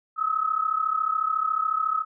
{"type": "tone pair together", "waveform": "sine", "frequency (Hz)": [1264, 1298], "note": ["D#6", "E6"], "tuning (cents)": [27, -27], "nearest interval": "unison", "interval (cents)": 46, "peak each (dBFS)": [-25, -25], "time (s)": [0.16, 2.05], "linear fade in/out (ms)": 50, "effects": []}